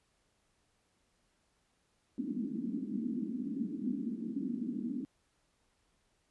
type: band-pass noise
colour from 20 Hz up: white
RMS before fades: -37 dBFS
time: 2.18-5.05 s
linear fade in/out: 0 ms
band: 210 to 280 Hz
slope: 48 dB/octave
effects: pink hiss -75 dBFS RMS until 6.3 s + resampled to 24000 Hz